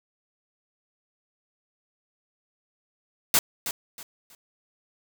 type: noise with echo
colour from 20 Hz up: white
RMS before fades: -19 dBFS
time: 3.34-3.39 s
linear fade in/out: 2 ms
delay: 320 ms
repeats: 3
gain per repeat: -11 dB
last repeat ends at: 4.35 s
effects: none